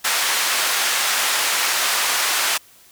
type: band-pass noise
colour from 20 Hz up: pink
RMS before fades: -20 dBFS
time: 0.04-2.58 s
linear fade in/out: 10 ms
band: 1100 to 13000 Hz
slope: 12 dB/octave
effects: white hiss -50 dBFS RMS until 2.91 s